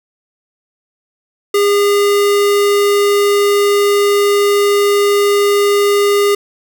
square tone, 406.5 Hz, G#4, 37 cents flat, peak -10 dBFS, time 1.54-6.35 s, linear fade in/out 5 ms, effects none

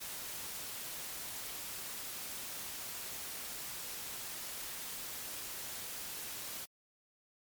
white noise, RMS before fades -43 dBFS, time 0-6.66 s, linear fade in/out 20 ms, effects MP3 96 kbps

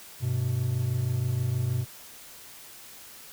triangle tone pair together, 99.76 / 126.1 Hz, G2 / B2, +31 / +36 cents, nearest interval major third, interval 405 cents, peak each -28 / -24 dBFS, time 0.2-1.86 s, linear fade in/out 50 ms, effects white hiss -47 dBFS RMS until 3.32 s

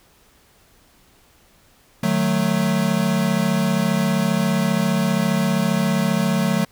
square chord, D# diminished, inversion none, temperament equal with one note detuned, 152.19 / 185 / 220 Hz, D#3 / F#3 / A3, -38 / 0 / 0 cents, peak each -25 / -21 / -22 dBFS, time 2.03-6.65 s, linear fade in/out 5 ms, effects pink hiss -55 dBFS RMS until 6.71 s

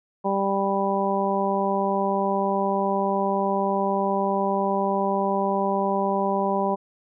harmonic tone, 196.7 Hz, G3, 6 cents sharp, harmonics 1 / 2 / 3 / 4 / 5, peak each -27 / -27 / -27 / -27 / -27 dBFS, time 0.24-6.76 s, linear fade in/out 20 ms, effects none

